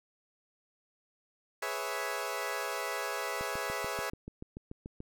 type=chord; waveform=15% pulse; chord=C# minor seventh; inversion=second; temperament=equal; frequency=415.3 / 493.9 / 554.4 / 659.3 Hz; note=G#4 / B4 / C#5 / E5; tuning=0 / 0 / 0 / 0 cents; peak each=-33 dBFS; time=1.62-4.1 s; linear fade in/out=5 ms
type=click train; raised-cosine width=3 ms; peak=-29 dBFS; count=12; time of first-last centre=3.41-5.004 s; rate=6.9 Hz
effects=none